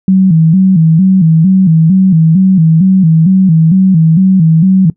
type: tone with vibrato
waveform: sine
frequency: 174.61 Hz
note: F3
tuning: in tune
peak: -3 dBFS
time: 0.08-4.9 s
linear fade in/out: 2 ms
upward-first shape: square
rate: 2.2 Hz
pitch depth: 140 cents each way
effects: noise-tail reverb RT60 0.1 s tail -20 dB re dry